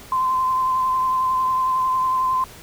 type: tone with vibrato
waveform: sine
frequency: 1034 Hz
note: C6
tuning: 21 cents flat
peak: -17 dBFS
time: 0.12-2.44 s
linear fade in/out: 2 ms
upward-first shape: sine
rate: 11 Hz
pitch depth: 20 cents each way
effects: pink hiss -42 dBFS RMS until 2.62 s